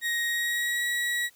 35% pulse tone with pitch glide, 1879 to 1920.7 Hz, A#6 to B6, +13 to -49 cents, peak -24 dBFS, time 0.01-1.3 s, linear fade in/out 50 ms, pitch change +38 cents, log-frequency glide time 0.27-0.85 s, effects white hiss -60 dBFS RMS until 1.35 s

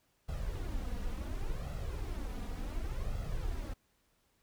brown noise with flanger, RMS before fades -37 dBFS, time 0.28-3.74 s, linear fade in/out 10 ms, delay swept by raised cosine 1.5 to 4.2 ms, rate 0.69 Hz, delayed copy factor +0.6, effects pink hiss -74 dBFS RMS until 4.42 s

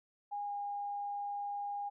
sine tone with pitch glide, 818 to 812.8 Hz, G#5 to G#5, -26 to -38 cents, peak -36 dBFS, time 0.31-1.9 s, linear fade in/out 20 ms, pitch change -12 cents, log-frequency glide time 0.46-0.51 s, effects none

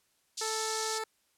white band-pass noise, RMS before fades -37 dBFS, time 0.37-0.99 s, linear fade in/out 10 ms, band 4000 to 7400 Hz, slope 24 dB/octave
15% pulse tone, 440 Hz, A4, in tune, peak -27 dBFS, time 0.41-1.04 s, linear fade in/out 5 ms
effects white hiss -72 dBFS RMS until 1.37 s + low-pass 12000 Hz 12 dB/octave

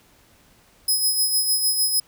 15% pulse tone with tremolo, 5100 Hz, D#8, 42 cents sharp, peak -11 dBFS, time 0.88-2 s, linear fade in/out 5 ms, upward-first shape sine, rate 6.6 Hz, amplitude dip 50%, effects pink hiss -56 dBFS RMS until 2.07 s

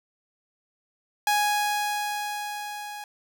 sawtooth tone with level ramp, 830.6 Hz, G#5, in tune, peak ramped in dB -16 to -32 dBFS, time 1.27-3.04 s, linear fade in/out 2 ms, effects none

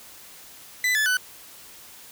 40% pulse tone with pitch steps, 2000 / 1731.1 / 1498.3 Hz, B6 / A6 / F#6, +21 / -29 / +21 cents, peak -19 dBFS, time 0.84-1.17 s, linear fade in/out 2 ms, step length 110 ms, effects white hiss -46 dBFS RMS until 2.11 s

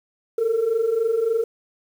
sine tone pair together, 434.3 / 457.8 Hz, A4 / A#4, -23 / -31 cents, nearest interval minor second, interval 92 cents, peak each -23 / -18 dBFS, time 0.38-1.44 s, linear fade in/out 5 ms, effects tanh soft clip ceiling -14 dBFS + 8-bit

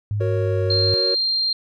sine tone with pitch glide, 103.83 to 98.8 Hz, G#2 to G2, 0 to +14 cents, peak -20 dBFS, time 0.11-0.94 s, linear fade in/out 0 ms, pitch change -86 cents, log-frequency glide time 0.33-0.64 s
triangle chord, F# major, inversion none, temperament equal, 370 / 466.2 / 554.4 Hz, F#4 / A#4 / C#5, 0 / 0 / 0 cents, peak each -24 dBFS, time 0.2-1.15 s, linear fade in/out 10 ms
sine tone, 4186 Hz, C8, in tune, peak -18 dBFS, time 0.7-1.53 s, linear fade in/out 5 ms
effects none

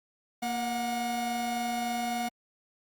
45% pulse tone pair together, 234.5 / 727 Hz, A#3 / F#5, +11 / -31 cents, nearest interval octave + minor sixth, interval 1958 cents, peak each -34 / -31 dBFS, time 0.42-2.29 s, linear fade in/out 10 ms, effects Opus 48 kbps

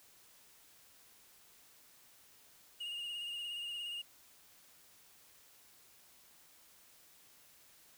triangle tone with vibrato, 2845 Hz, F7, 31 cents sharp, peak -38 dBFS, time 2.8-4.02 s, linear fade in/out 10 ms, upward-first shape triangle, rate 17 Hz, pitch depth 40 cents each way, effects white hiss -63 dBFS RMS until 7.97 s

